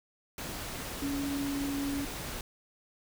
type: tone in noise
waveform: sine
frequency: 280.8 Hz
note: C#4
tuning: 22 cents sharp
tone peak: -31 dBFS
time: 1.02-2.05 s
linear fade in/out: 2 ms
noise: pink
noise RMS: -39 dBFS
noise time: 0.38-2.41 s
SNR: +5 dB
effects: none